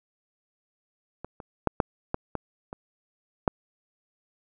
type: clicks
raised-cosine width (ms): 1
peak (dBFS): -22 / -26 / -7 / -6 / -12 / -15 / -22 / -6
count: 8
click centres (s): 1.246 / 1.402 / 1.673 / 1.802 / 2.144 / 2.353 / 2.729 / 3.478
effects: none